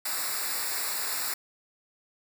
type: noise with comb filter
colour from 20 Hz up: white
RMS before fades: -31 dBFS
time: 0.05-1.34 s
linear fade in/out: 5 ms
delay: 0.32 ms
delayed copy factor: -0.9
effects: none